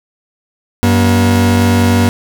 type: tone pair together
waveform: 40% pulse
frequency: 94.8 / 238.9 Hz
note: F#2 / A#3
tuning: +43 / +43 cents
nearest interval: octave + major third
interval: 1600 cents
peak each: -10 dBFS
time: 0.83-2.09 s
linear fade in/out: 0 ms
effects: none